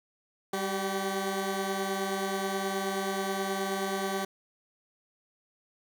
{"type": "tone pair together", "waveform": "15% pulse", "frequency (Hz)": [196.15, 382.9], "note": ["G3", "G4"], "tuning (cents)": [1, -41], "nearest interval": "octave", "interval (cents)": 1158, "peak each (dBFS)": -26, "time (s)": [0.53, 4.25], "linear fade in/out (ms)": 5, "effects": []}